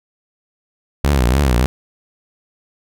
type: tone with vibrato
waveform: sawtooth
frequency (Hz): 65.41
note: C2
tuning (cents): 0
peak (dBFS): -8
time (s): 1.04-1.66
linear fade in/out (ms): 0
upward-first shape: triangle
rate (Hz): 3.4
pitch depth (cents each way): 220
effects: none